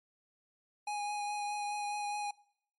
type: tone with vibrato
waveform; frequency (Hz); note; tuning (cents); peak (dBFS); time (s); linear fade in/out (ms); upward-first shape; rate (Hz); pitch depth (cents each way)
square; 827; G#5; -8; -35; 0.87-2.31; 5; triangle; 4.8; 16
effects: noise-tail reverb RT60 0.7 s tail -23 dB re dry + MP3 48 kbps